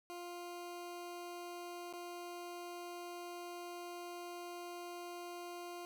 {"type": "tone with dropouts", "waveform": "20% pulse", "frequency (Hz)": 350, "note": "F4", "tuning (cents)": 4, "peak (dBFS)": -40, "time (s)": [0.1, 5.85], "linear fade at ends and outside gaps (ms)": 0, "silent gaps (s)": [1.927, 1.936], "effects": []}